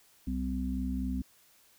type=harmonic tone; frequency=64 Hz; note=C2; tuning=38 cents flat; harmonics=1 / 3 / 4; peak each=-34 / -36 / -34 dBFS; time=0.27-1.22 s; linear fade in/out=5 ms; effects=white hiss -63 dBFS RMS until 1.78 s